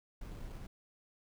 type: noise with sample-and-hold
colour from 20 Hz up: brown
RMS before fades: -45 dBFS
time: 0.21-0.67 s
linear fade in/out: 5 ms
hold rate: 3675 Hz
effects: none